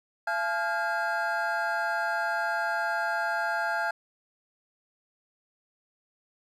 triangle tone cluster, 680 / 860 / 1402 / 1619 Hz, F5 / A5 / F6 / G#6, -46 / -40 / +6 / -45 cents, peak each -30 dBFS, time 0.27-3.91 s, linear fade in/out 5 ms, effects none

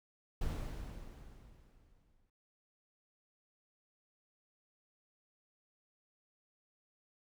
brown noise with exponential decay, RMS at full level -35 dBFS, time 0.41-2.3 s, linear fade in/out 5 ms, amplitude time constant 410 ms, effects none

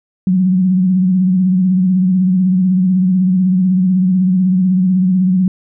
sine tone with vibrato, 185 Hz, F#3, in tune, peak -9 dBFS, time 0.27-5.48 s, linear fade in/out 2 ms, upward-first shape sine, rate 16 Hz, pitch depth 58 cents each way, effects none

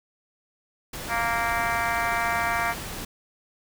pink noise, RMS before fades -35 dBFS, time 0.93-3.05 s, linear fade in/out 5 ms
harmonic tone, 232.3 Hz, A#3, 6 cents flat, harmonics 3 / 4 / 5 / 6 / 7 / 8 / 9 / 10, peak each -29 / -30 / -31 / -32 / -32 / -33 / -34 / -34 dBFS, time 1.08-2.75 s, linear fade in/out 50 ms
effects none

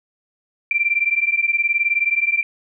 sine beating tone pair, 2349 / 2368 Hz, D7 / D7, 0 / +14 cents, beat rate 19 Hz, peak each -19 dBFS, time 0.71-2.43 s, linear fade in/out 2 ms, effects none

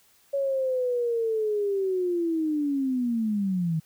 sine linear sweep, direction down, 560 to 155.56 Hz, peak -23 dBFS, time 0.33-3.8 s, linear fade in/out 10 ms, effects white hiss -61 dBFS RMS until 3.85 s

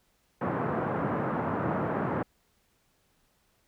pink band-pass noise, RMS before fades -30 dBFS, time 0.41-2.23 s, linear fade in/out 5 ms, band 120 to 1400 Hz, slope 24 dB/octave, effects pink hiss -70 dBFS RMS until 3.67 s

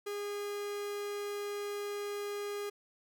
45% pulse tone, 409.3 Hz, G#4, 25 cents flat, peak -36 dBFS, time 0.06-2.7 s, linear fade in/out 10 ms, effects none

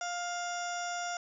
harmonic tone, 703 Hz, F5, 11 cents sharp, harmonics 1 / 2 / 3 / 4 / 5 / 7 / 8 / 9 / 10, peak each -36 / -39 / -48 / -49 / -49 / -52 / -44 / -54 / -46 dBFS, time 0.01-1.17 s, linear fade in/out 2 ms, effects none

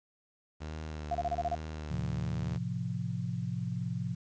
sawtooth tone with vibrato, 76 Hz, D#2, 40 cents flat, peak -34 dBFS, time 0.6-2.58 s, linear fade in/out 20 ms, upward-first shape sine, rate 1.2 Hz, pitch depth 53 cents each way
sine tone bursts, 698.5 Hz, F5, in tune, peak -28 dBFS, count 7, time 1.11-1.551 s, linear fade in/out 5 ms, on 39 ms, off 28 ms
sine chord, F major, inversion first, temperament equal, 110 / 130.81 / 174.61 Hz, A2 / C3 / F3, 0 / 0 / 0 cents, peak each -37 / -36 / -36 dBFS, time 1.9-4.15 s, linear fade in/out 10 ms
effects resampled to 16000 Hz + 10-bit

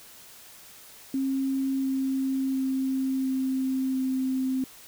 sine tone with pitch steps, 268.5 / 266.6 / 264.8 / 263 / 261.2 Hz, C4 / C4 / C4 / C4 / C4, +45 / +33 / +21 / +9 / -3 cents, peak -24 dBFS, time 1.14-4.64 s, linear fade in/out 2 ms, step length 700 ms, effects white hiss -49 dBFS RMS until 4.87 s

